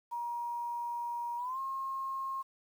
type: tone with pitch glide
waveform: sine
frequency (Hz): 950 to 1072.5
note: A#5 to C6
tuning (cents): +33 to +42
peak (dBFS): -34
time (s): 0.11-2.43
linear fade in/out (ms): 20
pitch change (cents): +209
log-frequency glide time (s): 1.37-1.59
effects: 10-bit